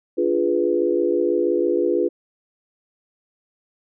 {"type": "chord", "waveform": "sine", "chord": "D diminished seventh", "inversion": "none", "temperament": "equal", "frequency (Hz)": [293.7, 349.2, 415.3, 493.9], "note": ["D4", "F4", "Ab4", "Cb5"], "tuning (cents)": [0, 0, 0, 0], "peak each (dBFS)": [-26, -20, -23, -23], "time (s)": [0.17, 2.09], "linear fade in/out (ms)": 20, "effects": []}